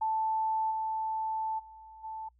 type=tone with level steps; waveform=sine; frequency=880 Hz; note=A5; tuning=in tune; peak=-27 / -30 / -48 / -37 dBFS; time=0.01-2.29 s; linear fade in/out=10 ms; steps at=0.7 / 1.58 / 2.03 s; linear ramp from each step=20 ms; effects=noise-tail reverb RT60 0.1 s tail -26 dB re dry + added 60 Hz sine -63 dBFS peak until 2.39 s